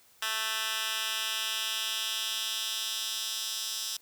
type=tone with high-pass filter sweep; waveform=10% pulse; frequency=220 Hz; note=A3; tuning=in tune; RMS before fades=-33 dBFS; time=0.22-3.97 s; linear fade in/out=5 ms; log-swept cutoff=2000 to 4600 Hz; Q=1.6; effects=white hiss -61 dBFS RMS until 4.01 s